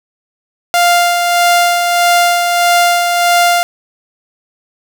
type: tone with tremolo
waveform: sawtooth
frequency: 698.5 Hz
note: F5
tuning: in tune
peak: -3 dBFS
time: 0.74-3.63 s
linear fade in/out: 0 ms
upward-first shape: sine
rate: 1.6 Hz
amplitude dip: 40%
effects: none